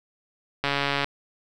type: click train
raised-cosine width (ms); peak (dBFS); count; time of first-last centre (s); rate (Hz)
0.3; -8; 58; 0.64-1.044; 141
effects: none